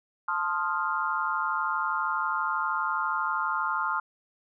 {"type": "chord", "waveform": "sine", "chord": "F dominant seventh", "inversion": "first", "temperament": "equal", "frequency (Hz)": [880, 1046.5, 1244.5, 1396.9], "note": ["A5", "C6", "Eb6", "F6"], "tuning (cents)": [0, 0, 0, 0], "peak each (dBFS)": [-33, -31, -31, -30], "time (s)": [0.28, 4], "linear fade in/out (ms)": 5, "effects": []}